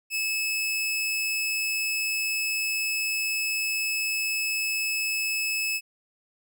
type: tone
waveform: sawtooth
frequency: 2598 Hz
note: E7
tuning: 26 cents flat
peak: -22 dBFS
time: 0.1-5.81 s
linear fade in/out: 50 ms
effects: none